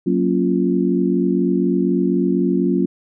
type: chord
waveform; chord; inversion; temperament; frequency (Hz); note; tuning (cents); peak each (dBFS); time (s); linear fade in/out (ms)
sine; Gb major seventh; none; equal; 185 / 233.1 / 277.2 / 349.2; Gb3 / Bb3 / Db4 / F4; 0 / 0 / 0 / 0; -19 / -22 / -20 / -20; 0.06-2.86; 10
effects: none